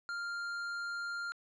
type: tone with tanh clipping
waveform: sine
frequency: 1397 Hz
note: F6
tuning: in tune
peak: -38 dBFS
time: 0.09-1.32 s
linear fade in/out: 0 ms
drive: 12 dB
effects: low-pass 7000 Hz 12 dB/octave